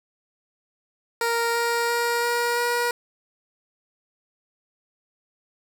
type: tone with pitch steps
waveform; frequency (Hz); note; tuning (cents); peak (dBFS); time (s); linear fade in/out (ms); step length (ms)
15% pulse; 466.2 / 469.4 / 472.7 / 476 / 479.3; A#4 / A#4 / A#4 / A#4 / A#4; 0 / +12 / +24 / +36 / +48; -15; 1.21-2.91; 2; 340
effects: none